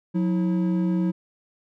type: tone pair together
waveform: triangle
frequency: 181.12 / 324.5 Hz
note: F#3 / E4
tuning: -37 / -27 cents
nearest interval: minor seventh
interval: 1010 cents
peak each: -19 / -25 dBFS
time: 0.14-1.12 s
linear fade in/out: 20 ms
effects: none